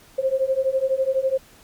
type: beating tone pair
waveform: sine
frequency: 523.3 / 535.3 Hz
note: C5 / C5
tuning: 0 / +39 cents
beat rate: 12 Hz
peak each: -22 / -21 dBFS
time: 0.18-1.38 s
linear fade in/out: 10 ms
effects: pink hiss -51 dBFS RMS until 1.63 s + MP3 96 kbps